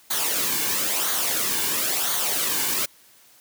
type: noise with flanger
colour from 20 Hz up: white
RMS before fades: -24 dBFS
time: 0.1-2.86 s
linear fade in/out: 10 ms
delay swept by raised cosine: 0.38 to 1.58 ms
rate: 0.99 Hz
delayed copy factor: -0.6
effects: white hiss -54 dBFS RMS until 3.4 s + high-pass 80 Hz 12 dB/octave